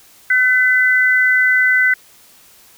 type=tone pair together; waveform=sine; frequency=1517.3 / 2006 Hz; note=F#6 / B6; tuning=+43 / +26 cents; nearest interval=perfect fourth; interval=483 cents; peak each=-13 dBFS; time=0.3-1.94 s; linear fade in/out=5 ms; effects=white hiss -47 dBFS RMS until 2.77 s